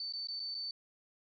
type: tone with dropouts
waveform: sine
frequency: 4533 Hz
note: C#8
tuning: 38 cents sharp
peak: -37 dBFS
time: 0-0.71 s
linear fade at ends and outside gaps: 2 ms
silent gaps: 0.125-0.135 / 0.272-0.285 / 0.396-0.4 / 0.545-0.549 s
effects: none